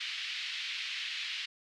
pink band-pass noise, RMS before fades -38 dBFS, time 0-1.46 s, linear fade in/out 10 ms, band 2200 to 4100 Hz, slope 24 dB/octave, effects none

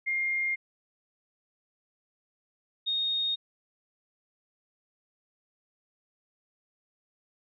sine tone pair in turn, 2120 / 3711 Hz, C7 / A#7, +22 / -9 cents, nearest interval minor seventh, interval 969 cents, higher second, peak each -26 dBFS, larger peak neither, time 0.06-0.56 / 2.86-3.36 s, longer neither, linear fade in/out 20 ms, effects none

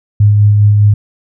sine tone with tremolo, 103.83 Hz, G#2, in tune, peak -3 dBFS, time 0.2-0.94 s, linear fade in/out 5 ms, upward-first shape sine, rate 4.9 Hz, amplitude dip 25%, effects none

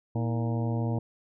harmonic tone with a mistuned harmonic, 116.54 Hz, A#2, in tune, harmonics 1 / 2 / 3 / 4 / 5 / 6 / 7 / 8, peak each -27 / -33 / -37 / -39 / -41 / -43 / -44 / -45 dBFS, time 0.15-0.99 s, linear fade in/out 5 ms, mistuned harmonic 3, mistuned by -120 cents, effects none

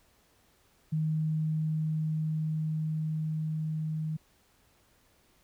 sine tone with level ramp, 156.4 Hz, D#3, 9 cents sharp, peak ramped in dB -26 to -30 dBFS, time 0.92-4.17 s, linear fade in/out 10 ms, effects pink hiss -66 dBFS RMS until 5.43 s

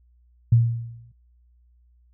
sine tone with exponential decay, 116.54 Hz, A#2, in tune, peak -10 dBFS, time 0.52-1.12 s, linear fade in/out 5 ms, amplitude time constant 130 ms, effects added 60 Hz sine -55 dBFS peak until 2.13 s

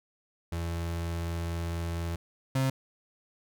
35% pulse tone pair in turn, 84.3 / 132.89 Hz, E2 / C3, +39 / +27 cents, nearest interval minor sixth, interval 788 cents, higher second, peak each -29 / -23 dBFS, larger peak second, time 0.52-2.16 / 2.55-2.7 s, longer first, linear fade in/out 5 ms, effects none

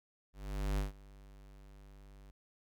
square tone with ADSR envelope, 49.51 Hz, G1, 18 cents sharp, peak -31 dBFS, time 0.33-2.31 s, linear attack 450 ms, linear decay 140 ms, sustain -23 dB, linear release 5 ms, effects none

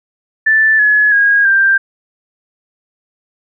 sine tone with pitch steps, 1760 / 1698.1 / 1638.3 / 1580.7 Hz, A6 / G#6 / G#6 / G6, 0 / +38 / -24 / +14 cents, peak -7 dBFS, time 0.46-1.78 s, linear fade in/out 10 ms, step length 330 ms, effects none

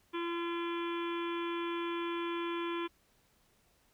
harmonic tone, 341.1 Hz, F4, 41 cents flat, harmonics 1 / 3 / 4 / 5 / 6 / 7 / 8 / 9 / 10, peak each -35 / -40 / -47 / -49 / -54 / -46 / -55 / -51 / -50 dBFS, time 0.13-2.88 s, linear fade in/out 20 ms, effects pink hiss -70 dBFS RMS until 3.93 s

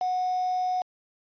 sine tone with quantisation, 734 Hz, F#5, 14 cents flat, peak -24 dBFS, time 0.01-0.82 s, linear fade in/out 2 ms, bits 6, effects resampled to 11025 Hz

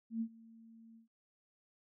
sine tone with ADSR envelope, 226.5 Hz, A#3, 50 cents flat, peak -32 dBFS, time 0.1-1.08 s, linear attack 110 ms, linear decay 71 ms, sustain -23 dB, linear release 120 ms, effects none

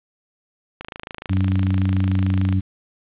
click train, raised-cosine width 0.3 ms, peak -15 dBFS, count 47, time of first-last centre 0.81-2.526 s, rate 26.8 Hz
harmonic tone, 95 Hz, F#2, 46 cents sharp, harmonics 1 / 2 / 3, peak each -17 / -23 / -27 dBFS, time 1.29-2.61 s, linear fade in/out 20 ms
effects resampled to 8000 Hz + 8-bit

